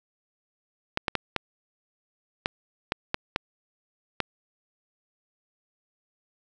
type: clicks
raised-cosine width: 0.3 ms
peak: -8 dBFS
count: 9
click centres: 0.974 / 1.082 / 1.153 / 1.363 / 2.459 / 2.921 / 3.144 / 3.361 / 4.203 s
effects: none